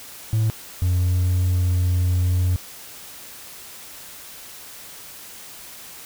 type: tone pair in turn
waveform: triangle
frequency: 110 / 89.92 Hz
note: A2 / F#2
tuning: 0 / -49 cents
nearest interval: minor third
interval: 349 cents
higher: first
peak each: -14 dBFS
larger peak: neither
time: 0.33-0.5 / 0.82-2.56 s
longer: second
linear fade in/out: 0 ms
effects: tanh soft clip ceiling -10 dBFS + white hiss -40 dBFS RMS until 6.05 s